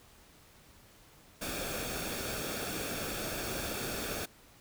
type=noise with comb filter; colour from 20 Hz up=pink; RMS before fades=-37 dBFS; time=1.41-4.26 s; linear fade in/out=10 ms; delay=1 ms; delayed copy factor=-0.55; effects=pink hiss -59 dBFS RMS until 4.6 s